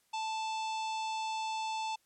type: harmonic tone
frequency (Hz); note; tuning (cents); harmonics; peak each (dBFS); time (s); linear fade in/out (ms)
880; A5; 0; 1 / 3 / 4 / 5 / 6 / 7 / 8 / 9; -34 / -44 / -46 / -49 / -53 / -53 / -57 / -55; 0.13-1.96; 10
effects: white hiss -72 dBFS RMS until 2.05 s + low-pass 12000 Hz 12 dB/octave

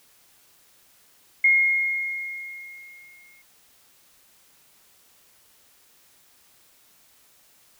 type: tone with exponential decay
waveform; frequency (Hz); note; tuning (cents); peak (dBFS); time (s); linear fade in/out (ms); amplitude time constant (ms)
sine; 2146; C7; +43; -13; 1.44-3.42; 5; 430
effects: white hiss -58 dBFS RMS until 7.79 s

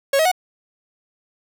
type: tone with pitch steps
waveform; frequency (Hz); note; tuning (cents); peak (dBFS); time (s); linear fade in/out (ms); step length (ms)
45% pulse; 551 / 636.6 / 735.5; C#5 / D#5 / F#5; -11 / +39 / -11; -14; 0.13-0.316; 5; 62
effects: none

